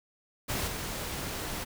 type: noise with level steps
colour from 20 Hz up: pink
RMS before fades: -32 / -36 dBFS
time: 0.48-1.65 s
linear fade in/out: 20 ms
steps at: 0.67 s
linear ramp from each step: 10 ms
effects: none